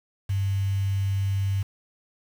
sine tone with quantisation, 98 Hz, G2, in tune, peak -22 dBFS, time 0.29-1.63 s, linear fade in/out 10 ms, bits 7, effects none

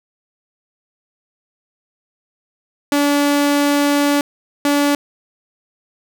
sawtooth tone bursts at uneven times, 287.6 Hz, D4, 36 cents flat, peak -9 dBFS, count 2, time 2.92-4.21 / 4.65-4.95 s, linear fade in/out 2 ms, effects none

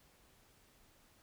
silence, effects pink hiss -67 dBFS RMS until 1.22 s

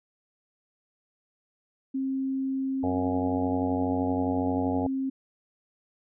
sine tone, 266.9 Hz, C4, 35 cents sharp, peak -26 dBFS, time 1.94-5.1 s, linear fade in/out 10 ms
harmonic tone, 92.5 Hz, F#2, in tune, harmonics 1 / 2 / 3 / 4 / 5 / 6 / 7 / 8 / 9, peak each -34 / -40 / -41 / -41 / -34 / -39 / -36 / -36 / -36 dBFS, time 2.83-4.87 s, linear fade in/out 5 ms
effects none

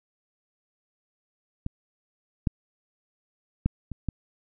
clicks, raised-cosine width 5 ms, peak -17 / -10 / -10 / -22 / -15 dBFS, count 5, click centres 1.664 / 2.472 / 3.66 / 3.917 / 4.087 s, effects none

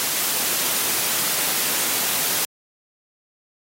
white noise, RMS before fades -22 dBFS, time 0-2.45 s, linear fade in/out 0 ms, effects high-pass 150 Hz 12 dB/octave + AAC 48 kbps

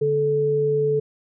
sine tone pair together, 144.74 / 434.7 Hz, D3 / A4, -25 / -21 cents, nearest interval octave + perfect fifth, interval 1904 cents, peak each -26 / -18 dBFS, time 0.01-1 s, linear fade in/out 10 ms, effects none

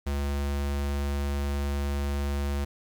square tone, 70.8 Hz, C#2, 37 cents sharp, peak -27 dBFS, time 0.06-2.65 s, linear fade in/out 10 ms, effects 10-bit

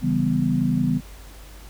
sine chord, C# half-diminished seventh, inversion none, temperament equal, 138.59 / 164.81 / 196 / 246.9 Hz, C#3 / E3 / G3 / B3, 0 / 0 / 0 / 0 cents, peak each -25 / -24 / -25 / -22 dBFS, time 0.01-1.01 s, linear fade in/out 50 ms, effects added 50 Hz sine -40 dBFS peak until 1.69 s + pink hiss -47 dBFS RMS until 1.69 s

